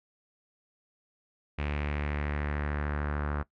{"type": "tone with low-pass filter sweep", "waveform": "sawtooth", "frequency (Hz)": 73.42, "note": "D2", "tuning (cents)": 0, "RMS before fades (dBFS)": -32, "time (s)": [1.58, 3.43], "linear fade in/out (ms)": 10, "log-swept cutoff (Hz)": [2500, 1400], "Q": 2.9, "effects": ["noise-tail reverb RT60 0.1 s tail -19 dB re dry"]}